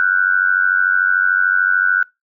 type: tone with amplitude modulation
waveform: sine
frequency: 1480 Hz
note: F#6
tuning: in tune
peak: -8 dBFS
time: 0-2.03 s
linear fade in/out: 0 ms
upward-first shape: sine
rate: 93.5 Hz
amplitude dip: 90%
effects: noise-tail reverb RT60 0.2 s tail -23 dB re dry